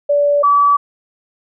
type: tone pair in turn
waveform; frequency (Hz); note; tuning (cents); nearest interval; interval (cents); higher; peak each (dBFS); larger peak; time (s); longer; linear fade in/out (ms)
sine; 578 / 1148; D5 / D6; -28 / -40; octave; 1188; second; -10 / -8; second; 0.09-0.43 / 0.43-0.77; neither; 10
effects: none